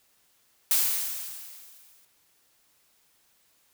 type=noise with exponential decay; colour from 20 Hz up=blue; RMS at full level=-21 dBFS; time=0.71-2.05 s; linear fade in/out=1 ms; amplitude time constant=290 ms; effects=white hiss -66 dBFS RMS until 3.73 s